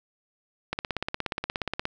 click train, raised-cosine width 0.3 ms, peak -12 dBFS, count 20, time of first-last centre 0.73-1.854 s, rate 16.9 Hz, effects none

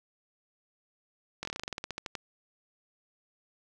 slowing click train, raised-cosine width 0.2 ms, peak -18 dBFS, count 16, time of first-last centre 1.43-2.153 s, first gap 21 ms, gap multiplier 1.11, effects none

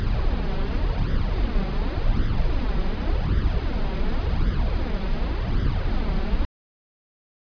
brown noise with flanger, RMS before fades -22 dBFS, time 0-6.45 s, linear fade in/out 0 ms, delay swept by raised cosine 0.58 to 5.28 ms, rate 0.89 Hz, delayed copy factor +0.65, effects resampled to 11025 Hz

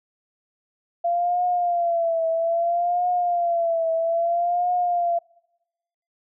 sine tone with vibrato, 685 Hz, F5, 34 cents flat, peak -19 dBFS, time 1.04-5.19 s, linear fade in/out 10 ms, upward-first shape triangle, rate 0.61 Hz, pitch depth 86 cents each way, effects noise-tail reverb RT60 1.0 s tail -26 dB re dry

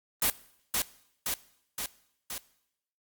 white noise with echo, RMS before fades -25 dBFS, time 0.22-0.3 s, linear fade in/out 2 ms, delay 520 ms, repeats 4, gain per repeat -3 dB, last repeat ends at 2.38 s, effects noise-tail reverb RT60 0.8 s tail -20 dB re dry + Opus 32 kbps

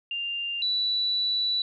sine tone pair in turn, 2794 / 3951 Hz, F7 / B7, 0 / 0 cents, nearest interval tritone, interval 600 cents, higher second, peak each -28 / -23 dBFS, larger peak second, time 0.11-0.62 / 0.62-1.62 s, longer second, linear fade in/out 2 ms, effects none

